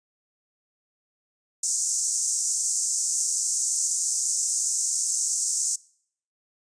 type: band-pass noise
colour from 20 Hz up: pink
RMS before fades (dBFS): -26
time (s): 1.63-5.76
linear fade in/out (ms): 5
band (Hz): 6100 to 8600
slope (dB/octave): 48
effects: noise-tail reverb RT60 0.6 s tail -23 dB re dry + resampled to 22050 Hz